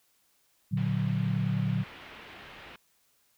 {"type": "chord", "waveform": "sine", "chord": "Bb augmented", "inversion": "none", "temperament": "equal", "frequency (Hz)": [116.54, 146.83, 185], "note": ["Bb2", "D3", "F#3"], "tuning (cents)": [0, 0, 0], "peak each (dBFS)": -30, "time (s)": [0.71, 1.84], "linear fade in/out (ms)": 20}
{"type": "low-pass noise", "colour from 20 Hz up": "white", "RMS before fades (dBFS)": -48, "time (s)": [0.77, 2.76], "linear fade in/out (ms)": 2, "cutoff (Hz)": 3000, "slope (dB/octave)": 24}
{"effects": ["white hiss -69 dBFS RMS until 3.37 s"]}